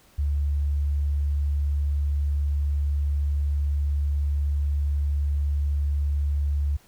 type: tone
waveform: sine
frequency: 72 Hz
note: D2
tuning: 34 cents flat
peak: -21 dBFS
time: 0.18-6.77 s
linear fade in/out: 10 ms
effects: pink hiss -57 dBFS RMS until 6.87 s